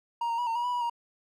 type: tone with pitch steps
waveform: triangle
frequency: 939 / 926 / 969 / 912 / 958 / 983 / 972 / 943 Hz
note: A#5 / A#5 / B5 / A#5 / A#5 / B5 / B5 / A#5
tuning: +12 / -12 / -33 / -38 / +47 / -8 / -28 / +20 cents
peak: -25 dBFS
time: 0.21-0.898 s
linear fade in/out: 5 ms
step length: 86 ms
effects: none